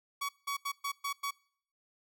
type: tone bursts at uneven times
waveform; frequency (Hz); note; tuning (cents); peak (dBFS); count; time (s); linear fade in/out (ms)
sawtooth; 1126; C#6; +27; -29; 6; 0.21-0.29 / 0.47-0.57 / 0.65-0.72 / 0.84-0.92 / 1.04-1.13 / 1.23-1.31; 10
effects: noise-tail reverb RT60 0.6 s tail -24 dB re dry